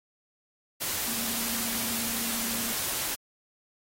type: tone in noise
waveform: sine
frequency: 230.3 Hz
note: A#3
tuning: 21 cents flat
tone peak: -38 dBFS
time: 1.06-2.73 s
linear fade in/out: 20 ms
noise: white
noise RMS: -31 dBFS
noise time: 0.8-3.16 s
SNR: -10 dB
effects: AAC 48 kbps